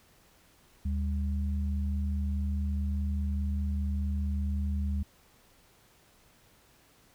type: tone pair together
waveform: sine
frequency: 74.84 / 199.8 Hz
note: D2 / G3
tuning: +33 / +33 cents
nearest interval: octave + perfect fourth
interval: 1700 cents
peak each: -28 / -36 dBFS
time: 0.85-5.03 s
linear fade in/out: 5 ms
effects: pink hiss -62 dBFS RMS until 7.14 s